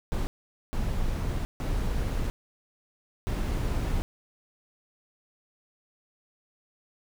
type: noise bursts at uneven times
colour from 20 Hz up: brown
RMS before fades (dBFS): -28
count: 4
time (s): 0.12-0.27 / 0.73-1.45 / 1.6-2.3 / 3.27-4.02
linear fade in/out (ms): 0
effects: none